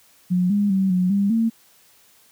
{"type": "tone with pitch steps", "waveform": "sine", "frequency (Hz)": [180.3, 204.1, 191.7, 182, 199.8, 226.8], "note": ["F#3", "G#3", "G3", "F#3", "G3", "A#3"], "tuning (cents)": [-45, -30, -38, -28, 33, -47], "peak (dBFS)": -16, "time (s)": [0.3, 1.5], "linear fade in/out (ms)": 20, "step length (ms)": 200, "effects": ["white hiss -55 dBFS RMS until 2.31 s", "high-pass 60 Hz 12 dB/octave"]}